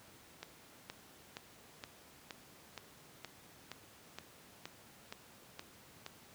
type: click train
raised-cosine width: 0.2 ms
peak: -26 dBFS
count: 13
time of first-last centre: 0.43-6.064 s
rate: 2.13 Hz
effects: pink hiss -59 dBFS RMS until 6.34 s + high-pass 100 Hz 12 dB/octave